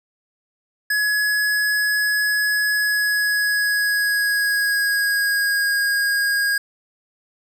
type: tone with pitch glide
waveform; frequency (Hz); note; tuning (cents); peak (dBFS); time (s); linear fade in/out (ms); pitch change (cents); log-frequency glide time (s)
square; 1687 to 1633.3; G#6 to G#6; +27 to -29; -18; 0.9-6.58; 5; -56; 2.72-5.76
effects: none